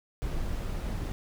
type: noise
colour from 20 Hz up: brown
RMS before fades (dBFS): -32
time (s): 0.22-1.12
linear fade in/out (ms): 0
effects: none